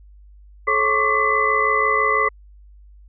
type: tone cluster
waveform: sine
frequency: 431 / 545 / 1096 / 1162 / 2014 Hz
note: A4 / C#5 / C#6 / D6 / B6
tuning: -36 / -29 / -20 / -19 / +33 cents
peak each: -24 / -28 / -22 / -20 / -20 dBFS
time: 0.67-2.29 s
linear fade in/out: 10 ms
effects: added 50 Hz sine -43 dBFS peak until 3.08 s